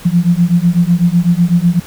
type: beating tone pair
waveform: sine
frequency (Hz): 169.6 / 177.6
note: E3 / F3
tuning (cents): +50 / +29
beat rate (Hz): 8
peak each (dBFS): -11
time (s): 0.05-1.8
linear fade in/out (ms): 10
effects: pink hiss -35 dBFS RMS until 1.86 s